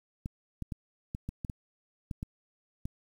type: clicks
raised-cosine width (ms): 5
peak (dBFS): -23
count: 10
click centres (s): 0.259 / 0.623 / 0.722 / 1.149 / 1.29 / 1.448 / 1.498 / 2.112 / 2.229 / 2.855
effects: 9-bit